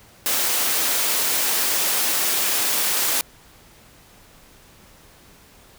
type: high-pass noise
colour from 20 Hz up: white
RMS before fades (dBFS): -21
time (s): 0.26-3.21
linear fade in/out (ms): 0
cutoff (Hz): 260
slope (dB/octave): 12
effects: pink hiss -50 dBFS RMS until 5.78 s